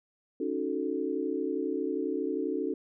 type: chord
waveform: sine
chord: D# half-diminished seventh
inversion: third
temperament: equal with one note detuned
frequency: 277.2 / 309.7 / 370 / 440 Hz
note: C#4 / D#4 / F#4 / A4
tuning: 0 / -8 / 0 / 0 cents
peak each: -34 dBFS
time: 0.4-2.74 s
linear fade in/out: 5 ms
effects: none